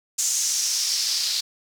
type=noise with band-pass filter sweep; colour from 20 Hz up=white; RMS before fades=-24 dBFS; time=0.18-1.41 s; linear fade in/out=10 ms; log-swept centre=6800 to 4500 Hz; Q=3.7; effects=none